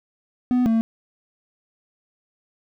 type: tone pair in turn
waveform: triangle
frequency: 249 / 225.6 Hz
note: B3 / A3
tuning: +14 / +44 cents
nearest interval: major second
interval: 170 cents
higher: first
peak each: -14 dBFS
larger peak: neither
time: 0.51-0.66 / 0.66-0.81 s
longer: neither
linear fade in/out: 0 ms
effects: none